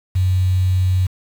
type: tone with quantisation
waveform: sine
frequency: 92.5 Hz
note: F#2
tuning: in tune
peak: -13 dBFS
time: 0.15-1.07 s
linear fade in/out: 10 ms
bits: 6
effects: none